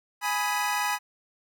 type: chord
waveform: 25% pulse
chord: G# minor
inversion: none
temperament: equal with one note detuned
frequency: 830.6 / 987.8 / 1258.2 Hz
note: G#5 / B5 / D#6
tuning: 0 / 0 / +19 cents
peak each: -25 / -25 / -29 dBFS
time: 0.21-0.99 s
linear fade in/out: 50 ms
effects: none